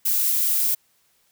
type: noise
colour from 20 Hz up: violet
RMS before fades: -21 dBFS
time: 0.05-0.75 s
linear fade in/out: 10 ms
effects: white hiss -64 dBFS RMS until 1.31 s